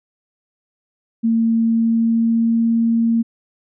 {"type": "tone with pitch glide", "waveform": "sine", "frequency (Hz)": [227.5, 229.6], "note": ["A#3", "A#3"], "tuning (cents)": [-42, -26], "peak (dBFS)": -13, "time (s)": [1.23, 3.23], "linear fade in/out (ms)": 20, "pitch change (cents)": 16, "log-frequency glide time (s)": [1.59, 2.69], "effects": []}